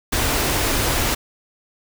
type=band-stop noise; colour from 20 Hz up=pink; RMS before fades=-20 dBFS; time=0.12-1.15 s; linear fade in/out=10 ms; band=150 to 220 Hz; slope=96 dB/octave; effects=none